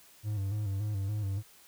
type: tone with vibrato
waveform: triangle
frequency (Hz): 101.7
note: G#2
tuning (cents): -36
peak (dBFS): -28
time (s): 0.23-1.43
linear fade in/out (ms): 50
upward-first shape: square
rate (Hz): 3.5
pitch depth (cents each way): 71
effects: white hiss -58 dBFS RMS until 1.67 s